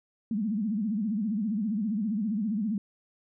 sine tone with vibrato, 212.3 Hz, G#3, 38 cents sharp, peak -26 dBFS, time 0.31-2.78 s, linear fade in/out 2 ms, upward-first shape sine, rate 15 Hz, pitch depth 160 cents each way, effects none

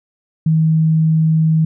sine tone, 159.2 Hz, D#3, 40 cents sharp, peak -10 dBFS, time 0.46-1.65 s, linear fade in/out 5 ms, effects none

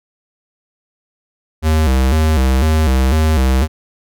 square tone with vibrato, 71.6 Hz, D2, 43 cents flat, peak -11 dBFS, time 1.62-3.68 s, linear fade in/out 50 ms, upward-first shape square, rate 2 Hz, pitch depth 160 cents each way, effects none

